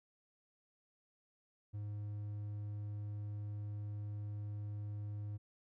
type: tone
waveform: triangle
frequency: 103.83 Hz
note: G#2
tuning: in tune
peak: -38 dBFS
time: 1.73-5.38 s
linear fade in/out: 20 ms
effects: none